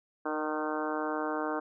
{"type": "harmonic tone with a mistuned harmonic", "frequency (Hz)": 153.5, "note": "D#3", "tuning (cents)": -23, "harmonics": [2, 3, 4, 5, 6, 7, 8, 9, 10], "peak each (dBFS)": [-35, -37, -38, -39, -40, -40, -41, -42, -42], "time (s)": [0.25, 1.6], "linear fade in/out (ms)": 10, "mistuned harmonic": 3, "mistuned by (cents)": 16, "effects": []}